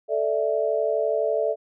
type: chord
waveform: sine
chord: A suspended fourth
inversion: none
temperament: equal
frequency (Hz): 440 / 587.3 / 659.3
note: A4 / D5 / E5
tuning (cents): 0 / 0 / 0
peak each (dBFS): -25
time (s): 0.08-1.56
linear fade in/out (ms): 50
effects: none